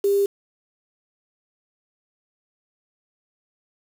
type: tone with quantisation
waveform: sine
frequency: 399.9 Hz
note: G4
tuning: 35 cents sharp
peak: -16 dBFS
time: 0.04-0.26 s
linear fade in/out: 5 ms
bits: 6
effects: none